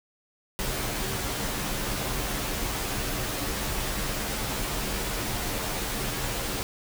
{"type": "noise with comb filter", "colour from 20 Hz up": "pink", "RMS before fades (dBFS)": -30, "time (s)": [0.59, 6.63], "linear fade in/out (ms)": 0, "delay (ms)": 12, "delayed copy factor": -0.6, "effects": []}